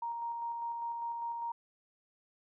sine tone with tremolo, 935 Hz, A#5, 5 cents sharp, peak -34 dBFS, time 0.02-1.52 s, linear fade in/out 5 ms, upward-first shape square, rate 5 Hz, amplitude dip 25%, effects none

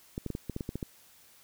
clicks, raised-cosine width 3 ms, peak -21 dBFS, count 10, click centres 0.179 / 0.263 / 0.303 / 0.351 / 0.497 / 0.564 / 0.608 / 0.691 / 0.756 / 0.828 s, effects white hiss -59 dBFS RMS until 1.43 s

